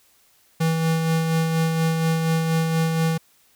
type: tone with tremolo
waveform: square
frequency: 162.5 Hz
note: E3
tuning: 24 cents flat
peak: -18 dBFS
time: 0.6-3.18 s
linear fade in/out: 10 ms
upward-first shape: sine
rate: 4.2 Hz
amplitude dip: 35%
effects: white hiss -59 dBFS RMS until 3.55 s